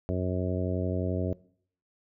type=harmonic tone; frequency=91.5 Hz; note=F#2; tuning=19 cents flat; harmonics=1 / 2 / 3 / 4 / 5 / 6 / 7; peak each=-30 / -33 / -35 / -36 / -37 / -38 / -38 dBFS; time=0.09-1.33 s; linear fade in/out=0 ms; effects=noise-tail reverb RT60 0.6 s tail -21 dB re dry